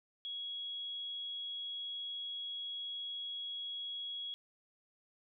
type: tone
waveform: sine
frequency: 3327 Hz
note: G#7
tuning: 2 cents sharp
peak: -39 dBFS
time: 0.25-4.34 s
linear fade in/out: 0 ms
effects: none